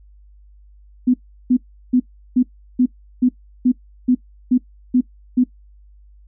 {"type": "tone bursts", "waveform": "sine", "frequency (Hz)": 250.7, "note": "B3", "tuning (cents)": 26, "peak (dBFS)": -10, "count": 11, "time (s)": [1.07, 5.44], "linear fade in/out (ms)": 10, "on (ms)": 70, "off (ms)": 360, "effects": ["noise-tail reverb RT60 0.1 s tail -19 dB re dry", "added 50 Hz sine -44 dBFS peak until 6.27 s"]}